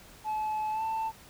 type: tone with pitch glide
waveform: sine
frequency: 861 to 888.3 Hz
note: A5 to A5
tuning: -38 to +16 cents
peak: -26 dBFS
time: 0.24-1.12 s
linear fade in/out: 50 ms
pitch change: +54 cents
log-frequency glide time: 0.71-0.83 s
effects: tanh soft clip ceiling -28 dBFS + pink hiss -53 dBFS RMS until 1.29 s